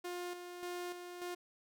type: tone with tremolo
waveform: sawtooth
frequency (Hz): 354.5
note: F4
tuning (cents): +26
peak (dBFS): -36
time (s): 0.04-1.35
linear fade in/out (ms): 10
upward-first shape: square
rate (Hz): 1.7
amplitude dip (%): 50
effects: none